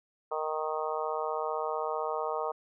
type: harmonic tone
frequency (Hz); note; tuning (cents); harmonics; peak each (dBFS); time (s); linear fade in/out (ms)
155.56; D#3; 0; 3 / 4 / 5 / 6 / 7 / 8; -35 / -36 / -37 / -38 / -38 / -39; 0.31-2.52; 10
effects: none